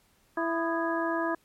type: harmonic tone with a mistuned harmonic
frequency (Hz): 331.6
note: E4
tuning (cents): +10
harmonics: 1 / 2 / 3 / 4 / 5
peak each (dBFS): -30 / -32 / -33 / -36 / -34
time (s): 0.37-1.35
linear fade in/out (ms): 5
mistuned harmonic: 4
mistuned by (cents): -120
effects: pink hiss -66 dBFS RMS until 1.44 s + MP3 64 kbps